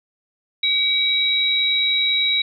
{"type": "tone pair together", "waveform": "sine", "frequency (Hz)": [2282, 3854], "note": ["C#7", "B7"], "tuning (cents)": [50, -43], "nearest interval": "major sixth", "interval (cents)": 907, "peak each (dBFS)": [-22, -17], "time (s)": [0.63, 2.42], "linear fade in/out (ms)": 5, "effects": []}